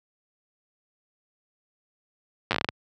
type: slowing click train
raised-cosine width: 0.3 ms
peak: -7 dBFS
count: 9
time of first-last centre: 2.51-2.689 s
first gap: 9 ms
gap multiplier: 1.25
effects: high-pass 80 Hz 12 dB/octave